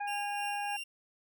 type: harmonic tone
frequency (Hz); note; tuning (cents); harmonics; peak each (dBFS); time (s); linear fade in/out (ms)
817; G#5; -29; 1 / 2 / 3; -34 / -42 / -46; 0-0.77; 10
type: tone with tremolo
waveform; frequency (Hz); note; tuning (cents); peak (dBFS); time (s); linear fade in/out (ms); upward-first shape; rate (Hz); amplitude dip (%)
40% pulse; 2774; F7; -12; -36; 0.07-0.84; 10; sine; 3.2; 40
effects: none